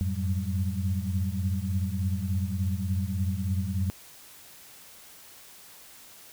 sine tone cluster, 90.4 / 93.8 / 106.9 / 185.5 / 195.8 Hz, F#2 / F#2 / A2 / F#3 / G3, -40 / +24 / -49 / +5 / -2 cents, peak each -28 / -35 / -35 / -35 / -34 dBFS, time 0.01-3.9 s, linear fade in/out 0 ms, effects white hiss -50 dBFS RMS until 6.32 s

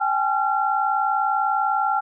sine tone cluster, 786 / 846 / 1370 Hz, G5 / G#5 / F6, +4 / +32 / -34 cents, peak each -23 dBFS, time 0-2.01 s, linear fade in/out 20 ms, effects none

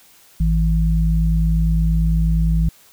sine tone pair together, 54.39 / 163 Hz, A1 / E3, -19 / -19 cents, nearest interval octave + perfect fifth, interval 1900 cents, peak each -15 / -18 dBFS, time 0.4-2.69 s, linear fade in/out 5 ms, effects white hiss -50 dBFS RMS until 2.92 s

